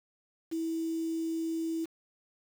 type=tone with quantisation; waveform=sine; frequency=326.1 Hz; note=E4; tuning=19 cents flat; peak=-30 dBFS; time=0.51-1.86 s; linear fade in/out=20 ms; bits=8; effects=none